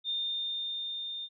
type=tone with level ramp; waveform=sine; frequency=3625 Hz; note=A#7; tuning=49 cents flat; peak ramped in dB=-29 to -36 dBFS; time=0.04-1.29 s; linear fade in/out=50 ms; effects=none